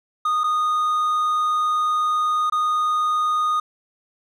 triangle tone with dropouts, 1234 Hz, D#6, 15 cents flat, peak -16 dBFS, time 0.25-3.6 s, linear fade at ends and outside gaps 5 ms, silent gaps 0.436-0.44 / 2.499-2.522 s, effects none

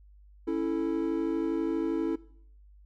triangle chord, A major, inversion first, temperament equal, 277.2 / 329.6 / 440 Hz, C#4 / E4 / A4, 0 / 0 / 0 cents, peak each -31 / -27 / -32 dBFS, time 0.47-2.16 s, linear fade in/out 10 ms, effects noise-tail reverb RT60 0.6 s tail -19 dB re dry + added 50 Hz sine -52 dBFS peak until 2.85 s

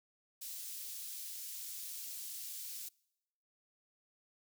white high-pass noise, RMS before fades -45 dBFS, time 0.41-2.89 s, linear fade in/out 10 ms, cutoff 4300 Hz, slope 12 dB/octave, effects noise-tail reverb RT60 0.9 s tail -26 dB re dry

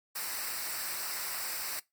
white noise with comb filter, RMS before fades -36 dBFS, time 0.15-1.8 s, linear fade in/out 10 ms, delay 0.3 ms, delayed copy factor -0.7, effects noise-tail reverb RT60 0.2 s tail -22 dB re dry + MP3 96 kbps

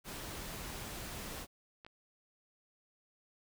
pink noise, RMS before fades -44 dBFS, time 0.04-1.47 s, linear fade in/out 50 ms
clicks, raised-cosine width 0.3 ms, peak -35 dBFS, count 2, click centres 1.848 / 1.865 s
effects none

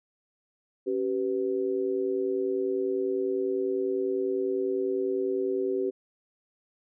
sine tone with amplitude modulation, 385 Hz, G4, 31 cents flat, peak -21 dBFS, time 0.86-5.91 s, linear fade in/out 20 ms, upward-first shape sine, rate 110 Hz, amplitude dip 90%, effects none

